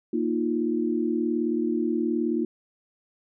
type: chord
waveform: sine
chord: Bb suspended fourth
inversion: none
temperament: just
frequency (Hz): 233.1 / 310.8 / 349.6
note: Bb3 / Eb4 / F4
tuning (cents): 0 / -2 / +2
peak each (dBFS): -27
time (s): 0.13-2.45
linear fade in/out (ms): 5
effects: none

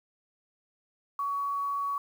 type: tone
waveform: sine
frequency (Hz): 1126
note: C#6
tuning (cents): +27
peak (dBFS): -28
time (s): 1.19-1.98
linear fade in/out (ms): 2
effects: 9-bit

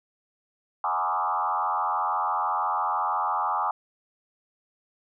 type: tone with frequency modulation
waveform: sine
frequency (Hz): 1012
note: B5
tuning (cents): +42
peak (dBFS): -23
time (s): 0.84-3.71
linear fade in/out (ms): 2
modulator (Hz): 86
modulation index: 3.1
effects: none

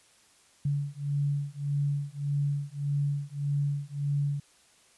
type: beating tone pair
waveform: sine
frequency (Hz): 142.2 / 143.9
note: C#3 / D3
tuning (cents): +45 / -35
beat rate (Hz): 1.7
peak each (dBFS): -30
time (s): 0.65-4.4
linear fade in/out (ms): 5
effects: white hiss -61 dBFS RMS until 4.97 s + resampled to 24000 Hz

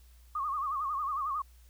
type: tone with vibrato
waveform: sine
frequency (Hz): 1157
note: D6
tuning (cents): -26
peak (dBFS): -30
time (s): 0.35-1.42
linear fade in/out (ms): 5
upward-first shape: sine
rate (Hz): 11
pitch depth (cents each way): 130
effects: added 60 Hz sine -54 dBFS peak until 1.69 s + white hiss -66 dBFS RMS until 1.69 s

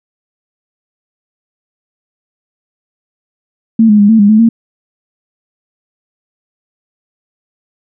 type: tone with pitch steps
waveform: sine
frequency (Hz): 224.9 / 209.7 / 203.8 / 223.4 / 203.4 / 216.2 / 229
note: A3 / G#3 / G#3 / A3 / G#3 / A3 / A#3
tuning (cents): +38 / +17 / -32 / +27 / -36 / -30 / -31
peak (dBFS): -3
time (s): 3.79-4.49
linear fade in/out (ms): 5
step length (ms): 100
effects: none

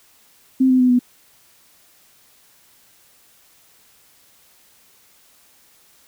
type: tone with pitch steps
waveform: sine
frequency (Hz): 261.6 / 256.5 / 251.5 / 246.6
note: C4 / C4 / B3 / B3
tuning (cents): 0 / -34 / +32 / -2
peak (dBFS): -11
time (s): 0.6-0.992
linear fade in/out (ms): 10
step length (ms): 98
effects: white hiss -54 dBFS RMS until 6.07 s

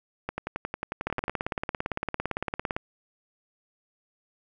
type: two click trains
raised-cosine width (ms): 0.5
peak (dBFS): -13 / -15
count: 31 / 12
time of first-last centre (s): 1.07-2.765 / 0.29-1.281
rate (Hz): 17.7 / 11.1
effects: none

